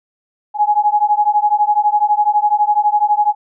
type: beating tone pair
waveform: sine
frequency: 830.6 / 842.6 Hz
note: G#5 / G#5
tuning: 0 / +25 cents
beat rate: 12 Hz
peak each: -14 dBFS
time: 0.54-3.35 s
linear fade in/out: 50 ms
effects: none